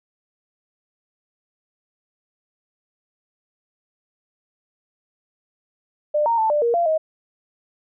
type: tone with pitch steps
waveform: sine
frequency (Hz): 598 / 926 / 882 / 593 / 470.5 / 687 / 631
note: D5 / A#5 / A5 / D5 / A#4 / F5 / D#5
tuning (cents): +31 / -12 / +4 / +17 / +16 / -29 / +24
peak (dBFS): -16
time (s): 6.14-6.98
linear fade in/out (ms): 10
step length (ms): 120
effects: none